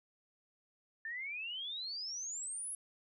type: exponential sweep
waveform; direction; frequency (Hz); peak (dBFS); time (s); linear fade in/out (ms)
sine; up; 1760 to 10940; -39; 1.05-2.75; 2
effects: none